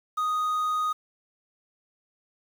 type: tone with quantisation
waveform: triangle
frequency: 1244.5 Hz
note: D#6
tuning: in tune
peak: -22 dBFS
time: 0.17-0.93 s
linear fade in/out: 10 ms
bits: 8
effects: none